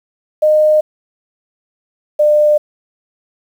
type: tone pair in turn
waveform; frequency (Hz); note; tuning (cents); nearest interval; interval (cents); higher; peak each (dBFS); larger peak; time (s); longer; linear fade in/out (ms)
sine; 613 / 599; D#5 / D5; -26 / +34; unison; 40; first; -7; neither; 0.42-0.81 / 2.19-2.58; neither; 10
effects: 7-bit